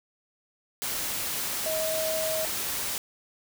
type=tone in noise; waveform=sine; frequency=635 Hz; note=D#5; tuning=35 cents sharp; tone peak=-28 dBFS; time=1.66-2.45 s; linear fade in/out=0 ms; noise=white; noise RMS=-31 dBFS; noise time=0.82-2.98 s; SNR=0 dB; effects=none